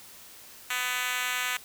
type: tone with high-pass filter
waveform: 5% pulse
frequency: 250 Hz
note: B3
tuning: 21 cents sharp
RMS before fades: -30 dBFS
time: 0.7-1.57 s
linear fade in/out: 5 ms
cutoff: 1400 Hz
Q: 0.87
effects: white hiss -49 dBFS RMS until 1.64 s